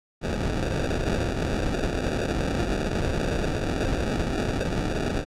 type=noise with sample-and-hold; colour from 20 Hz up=pink; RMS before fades=-26 dBFS; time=0.21-5.25 s; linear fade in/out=50 ms; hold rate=1050 Hz; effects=low-pass 7000 Hz 12 dB/octave